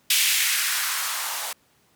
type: noise with band-pass filter sweep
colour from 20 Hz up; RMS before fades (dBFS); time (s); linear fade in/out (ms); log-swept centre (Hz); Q
violet; -24; 0.1-1.53; 5; 2700 to 730; 1.9
effects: pink hiss -62 dBFS RMS until 1.95 s + high-pass 100 Hz 12 dB/octave